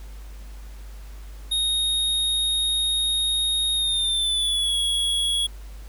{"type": "tone with pitch glide", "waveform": "square", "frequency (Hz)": [3729, 3341], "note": ["A#7", "G#7"], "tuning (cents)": [0, 10], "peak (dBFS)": -21, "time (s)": [1.51, 5.47], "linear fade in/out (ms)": 10, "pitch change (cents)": -190, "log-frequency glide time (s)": [3.74, 4.76], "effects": ["added 50 Hz sine -36 dBFS peak until 5.88 s", "pink hiss -51 dBFS RMS until 5.88 s"]}